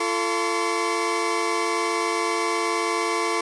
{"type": "tone cluster", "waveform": "30% pulse", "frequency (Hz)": [342.9, 443.3, 1033, 1132], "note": ["F4", "A4", "C6", "C#6"], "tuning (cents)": [-32, 13, -22, 36], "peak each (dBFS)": -25, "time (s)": [0, 3.41], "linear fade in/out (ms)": 5, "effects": ["resampled to 22050 Hz"]}